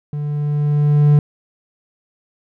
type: tone with level ramp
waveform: triangle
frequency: 147.2 Hz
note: D3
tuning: 4 cents sharp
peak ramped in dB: -19 to -5 dBFS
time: 0.13-1.19 s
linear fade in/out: 2 ms
effects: none